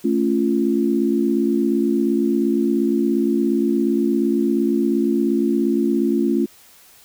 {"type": "chord", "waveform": "sine", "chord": "A augmented", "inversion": "none", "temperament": "equal with one note detuned", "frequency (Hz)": [220, 277.2, 345.6], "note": ["A3", "C#4", "E#4"], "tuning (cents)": [0, 0, -18], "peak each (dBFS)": -20, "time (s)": [0.04, 6.46], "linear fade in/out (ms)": 10, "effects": ["white hiss -49 dBFS RMS until 7.04 s"]}